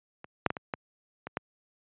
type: clicks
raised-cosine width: 0.5 ms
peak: -27 / -7 / -14 / -21 / -15 / -22 / -14 dBFS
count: 7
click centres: 0.244 / 0.463 / 0.504 / 0.568 / 0.738 / 1.27 / 1.371 s
effects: high-pass 100 Hz 12 dB/octave + resampled to 8000 Hz